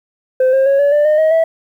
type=tone with pitch steps; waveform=sine; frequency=516 / 533.6 / 551.8 / 570.6 / 590 / 610.1 / 630.9 / 652.4 Hz; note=C5 / C5 / C#5 / C#5 / D5 / D#5 / D#5 / E5; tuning=-24 / +34 / -8 / +50 / +8 / -34 / +24 / -18 cents; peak=-6 dBFS; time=0.4-1.44 s; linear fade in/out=5 ms; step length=130 ms; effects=tanh soft clip ceiling -8 dBFS + 8-bit